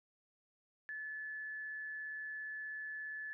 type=tone with amplitude modulation; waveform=sine; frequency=1729 Hz; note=A6; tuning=31 cents flat; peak=-40 dBFS; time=0.89-3.33 s; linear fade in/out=0 ms; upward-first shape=sine; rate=157 Hz; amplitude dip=25%; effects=none